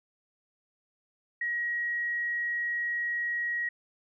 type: tone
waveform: sine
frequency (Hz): 1900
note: A#6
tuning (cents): +33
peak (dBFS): -28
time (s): 1.41-3.69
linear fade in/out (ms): 5
effects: none